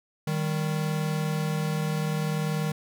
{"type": "tone pair together", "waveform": "square", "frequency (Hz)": [155.57, 196], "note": ["D#3", "G3"], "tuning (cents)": [0, 0], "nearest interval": "major third", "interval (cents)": 400, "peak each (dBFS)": [-27, -33], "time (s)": [0.27, 2.72], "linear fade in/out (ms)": 5, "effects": []}